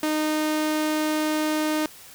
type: tone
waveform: sawtooth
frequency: 307.8 Hz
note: D#4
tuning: 19 cents flat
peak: -18 dBFS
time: 0.03-1.86 s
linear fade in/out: 2 ms
effects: white hiss -46 dBFS RMS until 2.14 s